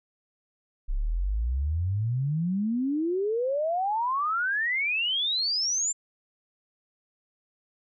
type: exponential sweep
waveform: sine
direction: up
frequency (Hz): 31.7 to 7390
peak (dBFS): -24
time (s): 0.88-5.93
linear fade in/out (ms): 20
effects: none